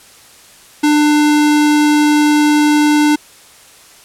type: tone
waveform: square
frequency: 298.2 Hz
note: D4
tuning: 27 cents sharp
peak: -9 dBFS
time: 0.83-3.16 s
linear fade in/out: 10 ms
effects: white hiss -42 dBFS RMS until 4.04 s + low-pass 11000 Hz 12 dB/octave